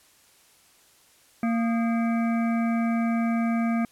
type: harmonic tone with a mistuned harmonic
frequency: 230 Hz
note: A#3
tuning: 23 cents flat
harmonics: 1 / 3 / 5 / 7 / 9 / 10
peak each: -22 / -32 / -36 / -41 / -43 / -40 dBFS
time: 1.43-3.85 s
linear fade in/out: 2 ms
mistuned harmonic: 5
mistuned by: +120 cents
effects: white hiss -58 dBFS RMS until 3.91 s + low-pass 12000 Hz 12 dB/octave